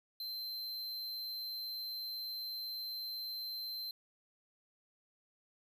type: tone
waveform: square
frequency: 4106 Hz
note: C8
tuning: 33 cents flat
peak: -40 dBFS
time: 0.2-3.91 s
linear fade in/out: 2 ms
effects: none